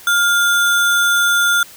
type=tone with sample-and-hold; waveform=sine; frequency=1408 Hz; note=F6; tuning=14 cents sharp; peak=-11 dBFS; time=0.07-1.63 s; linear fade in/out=2 ms; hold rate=4900 Hz; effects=white hiss -40 dBFS RMS until 1.76 s